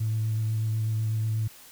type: tone with vibrato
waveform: sine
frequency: 110 Hz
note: A2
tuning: in tune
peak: -23 dBFS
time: 0-1.48 s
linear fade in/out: 10 ms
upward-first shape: sine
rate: 8.1 Hz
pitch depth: 16 cents each way
effects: tanh soft clip ceiling -20 dBFS + white hiss -50 dBFS RMS until 1.71 s